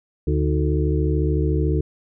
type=harmonic tone with a mistuned harmonic; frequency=73.7 Hz; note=D2; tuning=7 cents sharp; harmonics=1 / 2 / 4 / 5 / 6; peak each=-20 / -23 / -26 / -27 / -28 dBFS; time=0.27-1.81 s; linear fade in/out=5 ms; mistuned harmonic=4; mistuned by=+90 cents; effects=none

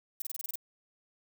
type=noise bursts; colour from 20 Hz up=violet; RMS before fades=-36 dBFS; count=8; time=0.2-0.556 s; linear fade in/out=2 ms; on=20 ms; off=28 ms; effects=none

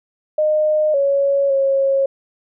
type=tone with pitch steps; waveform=sine; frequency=613 / 557 / 545 Hz; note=D#5 / C#5 / C#5; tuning=-26 / +8 / -29 cents; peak=-13 dBFS; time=0.38-2.06 s; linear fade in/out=5 ms; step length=560 ms; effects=none

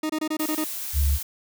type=tone bursts; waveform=40% pulse; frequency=310.3 Hz; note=D#4; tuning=5 cents flat; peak=-23 dBFS; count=7; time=0.03-0.642 s; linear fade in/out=5 ms; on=66 ms; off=25 ms
type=noise; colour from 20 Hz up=blue; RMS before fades=-32 dBFS; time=0.39-1.23 s; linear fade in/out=5 ms
type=tone; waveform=sine; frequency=70.9 Hz; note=C#2; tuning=40 cents sharp; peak=-18 dBFS; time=0.93-1.19 s; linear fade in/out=50 ms
effects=none

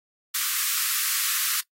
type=high-pass noise; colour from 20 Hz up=white; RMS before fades=-25 dBFS; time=0.34-1.61 s; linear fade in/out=10 ms; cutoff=1100 Hz; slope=96 dB/octave; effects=noise-tail reverb RT60 0.1 s tail -21 dB re dry + AAC 48 kbps

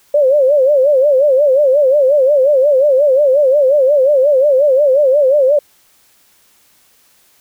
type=tone with vibrato; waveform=sine; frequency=554.4 Hz; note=C#5; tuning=in tune; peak=-7 dBFS; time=0.14-5.59 s; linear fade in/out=5 ms; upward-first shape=sine; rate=5.6 Hz; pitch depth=140 cents each way; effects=white hiss -52 dBFS RMS until 7.4 s

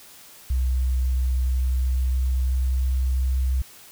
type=tone with pitch glide; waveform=sine; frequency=63.6 to 64.64 Hz; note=C2 to C2; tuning=-48 to -20 cents; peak=-19 dBFS; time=0.5-3.62 s; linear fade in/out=5 ms; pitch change=+28 cents; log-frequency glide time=1.5-3.3 s; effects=white hiss -47 dBFS RMS until 3.91 s

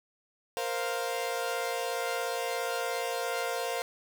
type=chord; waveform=sawtooth; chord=Bb suspended second; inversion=none; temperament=equal; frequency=466.2 / 523.3 / 698.5 Hz; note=Bb4 / C5 / F5; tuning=0 / 0 / 0 cents; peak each=-31 dBFS; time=0.57-3.82 s; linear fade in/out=0 ms; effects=9-bit

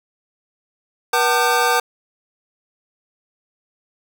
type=tone cluster; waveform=square; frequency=482.1 / 759 / 894 / 1204 / 1554 Hz; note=B4 / F#5 / A5 / D6 / G6; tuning=-42 / +44 / +27 / +43 / -16 cents; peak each=-22 dBFS; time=1.13-1.8 s; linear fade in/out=5 ms; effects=none

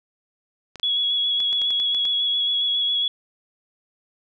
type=clicks; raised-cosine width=0.2 ms; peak=-20 dBFS; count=9; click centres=0.757 / 0.798 / 1.403 / 1.529 / 1.617 / 1.706 / 1.8 / 1.947 / 2.053 s
type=tone with vibrato; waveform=sine; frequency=3359 Hz; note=G#7; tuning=19 cents sharp; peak=-19 dBFS; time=0.83-3.08 s; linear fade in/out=2 ms; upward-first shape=square; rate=7.3 Hz; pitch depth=13 cents each way
effects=none

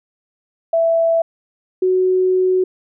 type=tone pair in turn; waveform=sine; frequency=662 / 370.7 Hz; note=E5 / F#4; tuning=+7 / +3 cents; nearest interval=minor seventh; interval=1004 cents; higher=first; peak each=-12 dBFS; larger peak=neither; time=0.73-1.22 / 1.82-2.64 s; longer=second; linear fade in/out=5 ms; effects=none

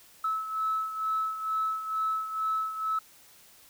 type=beating tone pair; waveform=sine; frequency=1300 / 1302.2 Hz; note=E6 / E6; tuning=-24 / -22 cents; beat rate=2.2 Hz; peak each=-28 / -34 dBFS; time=0.24-2.99 s; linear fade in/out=5 ms; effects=tanh soft clip ceiling -20 dBFS + white hiss -56 dBFS RMS until 3.69 s

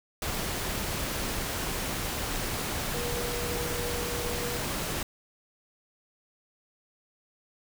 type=tone in noise; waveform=sine; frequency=480.9 Hz; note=B4; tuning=46 cents flat; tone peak=-35 dBFS; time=2.94-4.58 s; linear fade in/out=2 ms; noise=pink; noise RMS=-32 dBFS; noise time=0.22-5.03 s; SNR=-6 dB; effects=none

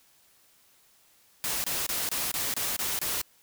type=noise bursts; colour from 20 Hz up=white; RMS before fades=-30 dBFS; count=8; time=1.44-3.215 s; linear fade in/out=0 ms; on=200 ms; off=25 ms; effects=white hiss -62 dBFS RMS until 3.42 s

